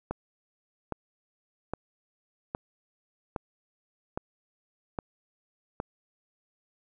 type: click train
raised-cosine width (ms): 1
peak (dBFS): -17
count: 8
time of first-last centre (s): 0.11-5.801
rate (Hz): 1.23
effects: none